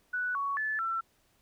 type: tone with pitch steps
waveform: sine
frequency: 1481 / 1118 / 1737 / 1343 Hz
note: F#6 / C#6 / A6 / E6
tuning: +1 / +14 / -23 / +32 cents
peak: -29 dBFS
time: 0.13-1.01 s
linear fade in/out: 10 ms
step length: 220 ms
effects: pink hiss -69 dBFS RMS until 1.41 s